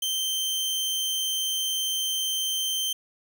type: tone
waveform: sawtooth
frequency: 3121 Hz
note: G7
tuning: 8 cents flat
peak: -22 dBFS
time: 0.02-2.93 s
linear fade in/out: 5 ms
effects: none